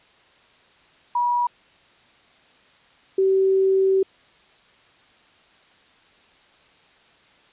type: tone pair in turn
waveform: sine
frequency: 967 / 383.8 Hz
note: B5 / G4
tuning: -37 / -37 cents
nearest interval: octave + major third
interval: 1600 cents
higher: first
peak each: -18 / -15 dBFS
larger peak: second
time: 1.15-1.47 / 3.18-4.03 s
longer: second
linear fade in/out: 5 ms
effects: white hiss -55 dBFS RMS until 7.52 s + resampled to 8000 Hz